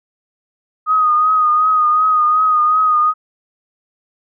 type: tone with vibrato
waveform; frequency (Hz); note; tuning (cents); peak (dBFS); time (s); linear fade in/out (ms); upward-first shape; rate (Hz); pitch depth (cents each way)
sine; 1244.5; D#6; 0; -10; 0.86-3.14; 50; triangle; 2.7; 43
effects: none